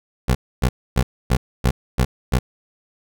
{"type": "tone bursts", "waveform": "20% pulse", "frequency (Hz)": 63.3, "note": "B1", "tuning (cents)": 43, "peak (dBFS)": -9, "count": 7, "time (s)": [0.28, 2.39], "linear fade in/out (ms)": 10, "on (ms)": 70, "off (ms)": 270, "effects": []}